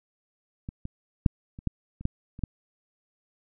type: clicks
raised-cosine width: 5 ms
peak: -22 / -22 / -6 / -28 / -13 / -28 / -12 / -29 / -14 dBFS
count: 9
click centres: 0.689 / 0.854 / 1.262 / 1.589 / 1.673 / 2.01 / 2.054 / 2.391 / 2.437 s
effects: none